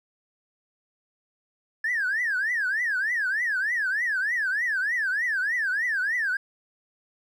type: tone with vibrato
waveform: triangle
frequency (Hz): 1712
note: A6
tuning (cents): -48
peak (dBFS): -20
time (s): 1.84-6.37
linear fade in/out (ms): 5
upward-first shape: triangle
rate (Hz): 3.3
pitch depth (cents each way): 290
effects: tanh soft clip ceiling -20 dBFS